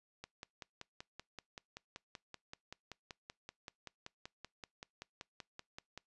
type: click train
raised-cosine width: 0.2 ms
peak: -29 dBFS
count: 31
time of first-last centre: 0.24-5.976 s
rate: 5.23 Hz
effects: noise-tail reverb RT60 0.2 s tail -25 dB re dry + resampled to 24000 Hz